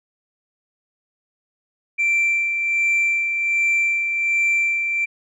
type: tone with tremolo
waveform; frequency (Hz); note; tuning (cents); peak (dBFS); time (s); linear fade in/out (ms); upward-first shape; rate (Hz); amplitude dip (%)
sine; 2349; D7; 0; -13; 1.98-5.06; 20; sine; 1.3; 50
effects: tanh soft clip ceiling -14 dBFS